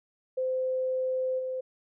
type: tone with level steps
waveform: sine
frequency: 516 Hz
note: C5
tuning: 24 cents flat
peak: -26 / -30 dBFS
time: 0.37-1.61 s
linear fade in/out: 10 ms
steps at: 1.38 s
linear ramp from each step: 20 ms
effects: none